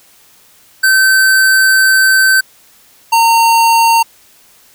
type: tone pair in turn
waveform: square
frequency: 1542 / 916.9 Hz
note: G6 / A#5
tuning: -29 / -29 cents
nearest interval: major sixth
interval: 900 cents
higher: first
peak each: -7 dBFS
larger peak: neither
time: 0.83-2.41 / 3.12-4.03 s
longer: first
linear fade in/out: 10 ms
effects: white hiss -46 dBFS RMS until 4.74 s